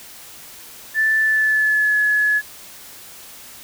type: tone with pitch glide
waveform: sine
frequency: 1760 to 1701 Hz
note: A6 to G#6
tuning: 0 to +41 cents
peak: -14 dBFS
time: 0.94-2.42 s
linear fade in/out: 50 ms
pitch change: -59 cents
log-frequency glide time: 1.2-1.97 s
effects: white hiss -40 dBFS RMS until 3.63 s